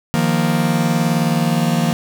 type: chord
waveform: 45% pulse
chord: Eb suspended second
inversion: none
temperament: just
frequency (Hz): 155.56 / 175.01 / 233.3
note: Eb3 / F3 / Bb3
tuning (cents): 0 / +4 / +2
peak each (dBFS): -19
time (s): 0.14-1.93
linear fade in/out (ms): 0
effects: none